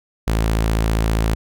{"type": "tone", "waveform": "sawtooth", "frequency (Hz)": 55, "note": "A1", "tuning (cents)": 0, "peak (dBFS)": -12, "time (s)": [0.27, 1.35], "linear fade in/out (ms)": 10, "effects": []}